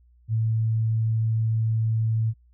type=tone; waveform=sine; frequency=111.7 Hz; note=A2; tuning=27 cents sharp; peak=-20 dBFS; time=0.28-2.34 s; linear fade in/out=50 ms; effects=added 60 Hz sine -54 dBFS peak until 2.53 s